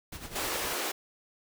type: noise with tremolo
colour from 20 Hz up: pink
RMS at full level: -40 dBFS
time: 0.12-0.73 s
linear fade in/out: 5 ms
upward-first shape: sine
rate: 10 Hz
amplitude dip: 65%
type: high-pass noise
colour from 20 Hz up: pink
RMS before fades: -33 dBFS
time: 0.35-0.92 s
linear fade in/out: 10 ms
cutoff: 320 Hz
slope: 24 dB/octave
effects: none